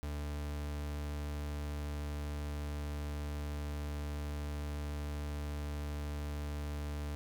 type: tone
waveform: 40% pulse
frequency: 73.42 Hz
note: D2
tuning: in tune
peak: -36 dBFS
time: 0.03-7.15 s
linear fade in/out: 0 ms
effects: none